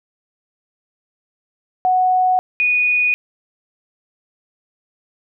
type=tone pair in turn; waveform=sine; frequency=739 / 2469 Hz; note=F#5 / D#7; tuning=-2 / -14 cents; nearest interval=octave + major sixth; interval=2088 cents; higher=second; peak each=-12 / -13 dBFS; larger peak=first; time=1.85-2.39 / 2.6-3.14 s; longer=neither; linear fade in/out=0 ms; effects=none